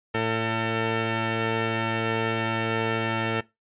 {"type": "tone pair together", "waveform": "10% pulse", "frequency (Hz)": [112.71, 449.3], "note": ["A2", "A4"], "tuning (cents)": [42, 36], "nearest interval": "2 octaves", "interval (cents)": 2394, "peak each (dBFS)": [-18, -19], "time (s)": [0.14, 3.41], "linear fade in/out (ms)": 10, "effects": ["noise-tail reverb RT60 0.2 s tail -19 dB re dry", "resampled to 8000 Hz"]}